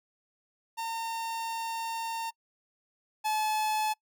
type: tone pair in turn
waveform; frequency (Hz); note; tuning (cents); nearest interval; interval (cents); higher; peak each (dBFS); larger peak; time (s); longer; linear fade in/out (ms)
45% pulse; 911 / 860.2; A#5 / A5; -40 / -39; minor second; 99; first; -32 / -27; second; 0.77-2.31 / 3.24-3.94; first; 20
effects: noise-tail reverb RT60 0.1 s tail -25 dB re dry